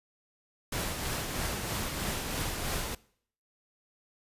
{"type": "noise with tremolo", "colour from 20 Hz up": "pink", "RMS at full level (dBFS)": -32, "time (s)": [0.72, 2.95], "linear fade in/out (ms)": 5, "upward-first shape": "triangle", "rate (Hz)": 3.1, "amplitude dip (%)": 40, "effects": ["noise-tail reverb RT60 0.6 s tail -22 dB re dry", "resampled to 32000 Hz"]}